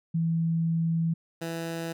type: tone pair in turn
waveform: sine / 15% pulse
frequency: 164.81 / 165.72 Hz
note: E3 / E3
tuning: 0 / +9 cents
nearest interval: unison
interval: 9 cents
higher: second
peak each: -23 / -25 dBFS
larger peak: first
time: 0.14-1.14 / 1.41-1.93 s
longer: first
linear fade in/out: 10 ms
effects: none